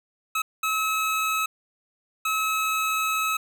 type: tone bursts at uneven times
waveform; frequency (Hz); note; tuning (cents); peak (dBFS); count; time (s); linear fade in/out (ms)
25% pulse; 1288; E6; -41; -19; 3; 0.35-0.42 / 0.63-1.46 / 2.25-3.37; 5
effects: none